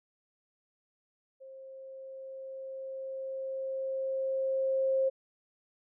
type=tone with level ramp; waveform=sine; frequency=532 Hz; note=C5; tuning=29 cents sharp; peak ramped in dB=-46 to -24 dBFS; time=1.4-5.1 s; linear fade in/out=20 ms; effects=none